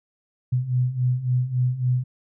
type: beating tone pair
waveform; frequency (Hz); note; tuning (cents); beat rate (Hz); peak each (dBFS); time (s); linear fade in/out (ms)
sine; 123.47 / 127.07; B2 / B2; 0 / +50; 3.6; -25 / -21; 0.52-2.04; 10
effects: none